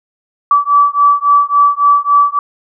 sine beating tone pair, 1151 / 1154.6 Hz, D6 / D6, -35 / -30 cents, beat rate 3.6 Hz, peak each -10 dBFS, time 0.51-2.39 s, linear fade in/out 2 ms, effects none

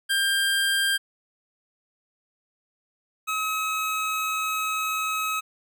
25% pulse tone pair in turn, 1593 / 1279.1 Hz, G6 / D#6, +27 / +47 cents, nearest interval major third, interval 380 cents, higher first, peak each -17 / -21 dBFS, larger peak first, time 0.09-0.98 / 3.27-5.41 s, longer second, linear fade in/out 20 ms, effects none

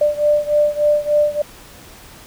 sine beating tone pair, 592 / 595.4 Hz, D5 / D5, +14 / +24 cents, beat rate 3.4 Hz, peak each -15 / -17 dBFS, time 0.01-1.42 s, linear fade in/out 5 ms, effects pink hiss -41 dBFS RMS until 2.26 s

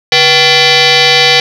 sine tone with frequency modulation, 771 Hz, G5, 29 cents flat, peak -3 dBFS, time 0.12-1.4 s, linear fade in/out 2 ms, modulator 628 Hz, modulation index 6.7, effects tanh soft clip ceiling 0 dBFS

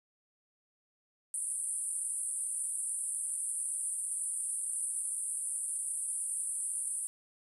pink band-pass noise, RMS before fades -36 dBFS, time 1.34-7.07 s, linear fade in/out 0 ms, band 8800 to 10000 Hz, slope 96 dB/octave, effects none

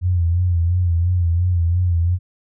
sine tone with vibrato, 87.2 Hz, F2, 2 cents flat, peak -14 dBFS, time 0.01-2.19 s, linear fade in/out 50 ms, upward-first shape sine, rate 2.9 Hz, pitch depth 71 cents each way, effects none

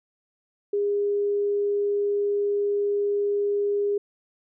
sine tone, 407.4 Hz, G#4, 33 cents flat, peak -21 dBFS, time 0.73-3.98 s, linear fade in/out 5 ms, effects none

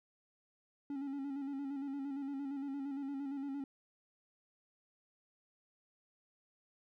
triangle tone with vibrato, 277.2 Hz, C#4, in tune, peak -36 dBFS, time 0.9-3.64 s, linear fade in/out 2 ms, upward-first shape square, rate 8.7 Hz, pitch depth 43 cents each way, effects none

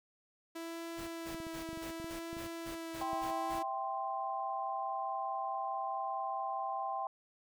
sawtooth tone with vibrato, 330.2 Hz, E4, 3 cents sharp, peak -37 dBFS, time 0.55-3.63 s, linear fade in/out 10 ms, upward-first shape sine, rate 0.67 Hz, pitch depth 18 cents each way
pink noise bursts, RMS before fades -48 dBFS, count 10, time 0.97-3.6 s, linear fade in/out 20 ms, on 110 ms, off 170 ms
clicks, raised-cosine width 3 ms, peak -35 dBFS, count 11, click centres 1.346 / 1.402 / 1.468 / 1.69 / 1.731 / 1.774 / 2 / 2.044 / 2.33 / 2.368 / 3.132 s
sine chord, C major, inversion first, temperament equal, 659.3 / 784 / 1046.5 Hz, E5 / G5 / C6, 0 / 0 / 0 cents, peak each -43 / -37 / -39 dBFS, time 3.01-7.07 s, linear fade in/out 2 ms
effects none

